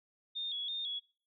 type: tone with vibrato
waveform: sine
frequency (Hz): 3500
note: A7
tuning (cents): -10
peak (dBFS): -35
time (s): 0.35-1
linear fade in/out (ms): 20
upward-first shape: square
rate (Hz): 3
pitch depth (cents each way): 70
effects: noise-tail reverb RT60 0.4 s tail -21 dB re dry